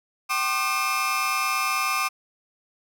30% pulse tone cluster, 770 / 1074 / 1203 / 2628 Hz, G5 / C6 / D6 / E7, -31 / +45 / +41 / -6 cents, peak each -31 / -27 / -22 / -27 dBFS, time 0.29-2.09 s, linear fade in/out 20 ms, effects none

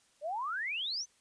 sine exponential sweep, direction up, 563 to 6330 Hz, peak -33 dBFS, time 0.21-1.06 s, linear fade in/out 50 ms, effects white hiss -68 dBFS RMS until 1.2 s + resampled to 22050 Hz

